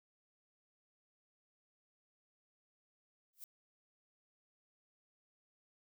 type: noise with exponential growth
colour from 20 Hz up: violet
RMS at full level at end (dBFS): -45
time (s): 3.33-3.44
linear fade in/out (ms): 1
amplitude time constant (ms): 22
effects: none